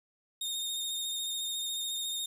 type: tone with vibrato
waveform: sawtooth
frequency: 3683 Hz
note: A#7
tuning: 22 cents flat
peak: -30 dBFS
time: 0.41-2.26 s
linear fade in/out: 5 ms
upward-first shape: sine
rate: 14 Hz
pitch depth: 25 cents each way
effects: 10-bit